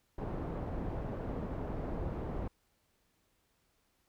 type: low-pass noise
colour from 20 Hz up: pink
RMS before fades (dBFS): -38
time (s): 0.18-2.48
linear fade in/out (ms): 5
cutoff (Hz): 710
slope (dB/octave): 12
effects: pink hiss -75 dBFS RMS until 4.08 s